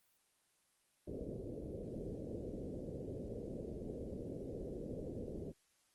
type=low-pass noise; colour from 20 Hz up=white; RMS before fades=-45 dBFS; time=1.07-5.52 s; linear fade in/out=5 ms; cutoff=530 Hz; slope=48 dB/octave; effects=white hiss -75 dBFS RMS until 5.94 s + Opus 24 kbps